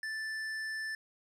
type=tone with hard clipping; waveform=sine; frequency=1760 Hz; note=A6; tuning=in tune; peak=-37 dBFS; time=0.03-0.95 s; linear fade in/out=2 ms; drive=9 dB; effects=none